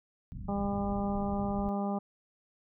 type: low-pass noise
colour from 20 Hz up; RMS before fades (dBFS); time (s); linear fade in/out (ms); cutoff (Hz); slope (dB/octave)
pink; -40; 0.32-1.69; 0; 230; 48
type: harmonic tone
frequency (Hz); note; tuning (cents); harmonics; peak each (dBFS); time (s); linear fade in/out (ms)
200.7; G3; +41; 1 / 2 / 3 / 4 / 5 / 6; -31 / -40 / -39 / -37 / -46 / -45; 0.48-1.99; 10
effects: none